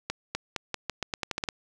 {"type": "accelerating click train", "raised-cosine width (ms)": 0.2, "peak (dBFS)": -12, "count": 12, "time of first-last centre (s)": [0.1, 1.488], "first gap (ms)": 250, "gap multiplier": 0.85, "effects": []}